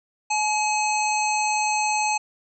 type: harmonic tone with a mistuned harmonic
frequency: 851 Hz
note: G#5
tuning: 42 cents sharp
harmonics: 1 / 3 / 5 / 7 / 9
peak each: -22 / -26 / -34 / -31 / -33 dBFS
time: 0.3-2.18 s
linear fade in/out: 10 ms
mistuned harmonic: 7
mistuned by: +92 cents
effects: none